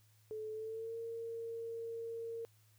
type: tone with pitch glide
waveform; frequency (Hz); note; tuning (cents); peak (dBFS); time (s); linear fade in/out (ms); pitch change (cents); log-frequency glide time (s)
sine; 433.1 to 458.9; A4 to A#4; -27 to -27; -40; 0.31-2.45; 0; +100; 0.52-0.97
effects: added 107 Hz sine -66 dBFS peak until 2.78 s + white hiss -72 dBFS RMS until 2.78 s